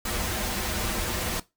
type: noise with comb filter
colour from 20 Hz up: pink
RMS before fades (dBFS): -29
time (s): 0.05-1.4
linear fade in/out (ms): 5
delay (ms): 7.2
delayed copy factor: -0.65
effects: noise-tail reverb RT60 0.2 s tail -17 dB re dry